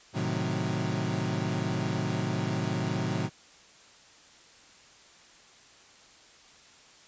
30% pulse chord, A diminished seventh, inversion none, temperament equal, 110 / 130.81 / 155.56 / 185 Hz, A2 / C3 / Eb3 / Gb3, 0 / 0 / 0 / 0 cents, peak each -31 dBFS, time 0.13-3.3 s, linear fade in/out 50 ms, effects white hiss -55 dBFS RMS until 7.07 s + resampled to 16000 Hz

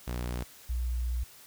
sawtooth / sine tone pair in turn, 60.8 / 60.47 Hz, B1 / B1, -26 / -36 cents, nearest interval unison, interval 10 cents, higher first, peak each -28 dBFS, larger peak neither, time 0.07-0.44 / 0.69-1.24 s, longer second, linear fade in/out 10 ms, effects white hiss -53 dBFS RMS until 1.46 s

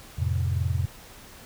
sine chord, F major, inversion none, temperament equal, 87.31 / 110 / 130.81 Hz, F2 / A2 / C3, 0 / 0 / 0 cents, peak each -25 / -29 / -29 dBFS, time 0.18-0.86 s, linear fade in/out 10 ms, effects pink hiss -47 dBFS RMS until 1.45 s

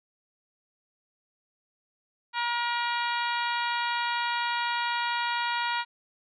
harmonic tone, 475.8 Hz, A#4, 35 cents sharp, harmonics 2 / 3 / 4 / 5 / 6 / 7 / 8 / 9, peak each -29 / -33 / -35 / -37 / -39 / -40 / -41 / -42 dBFS, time 2.33-5.85 s, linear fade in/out 50 ms, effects none

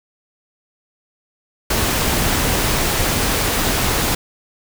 pink noise, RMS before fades -18 dBFS, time 1.7-4.15 s, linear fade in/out 5 ms, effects none

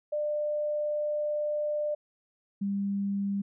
sine tone pair in turn, 597 / 199.22 Hz, D5 / G3, +28 / +28 cents, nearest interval octave + perfect fifth, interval 1900 cents, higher first, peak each -27 / -27 dBFS, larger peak neither, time 0.12-1.95 / 2.61-3.42 s, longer first, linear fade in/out 10 ms, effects none

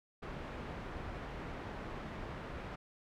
pink low-pass noise, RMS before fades -44 dBFS, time 0.22-2.76 s, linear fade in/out 10 ms, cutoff 1900 Hz, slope 12 dB/octave, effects none

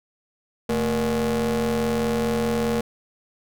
40% pulse ring-modulated tone, 123.47 Hz, B2, in tune, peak -17 dBFS, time 0.69-2.81 s, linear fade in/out 5 ms, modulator 348 Hz, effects none

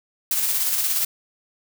blue noise with tremolo, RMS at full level -21 dBFS, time 0.31-1.05 s, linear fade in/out 2 ms, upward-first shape square, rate 17 Hz, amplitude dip 30%, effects none

